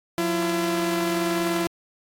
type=tone pair together; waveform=sawtooth; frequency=178.9 / 337.2 Hz; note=F3 / E4; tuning=+42 / +39 cents; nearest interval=major seventh; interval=1097 cents; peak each=-25 / -19 dBFS; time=0.18-1.67 s; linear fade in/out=0 ms; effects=AAC 64 kbps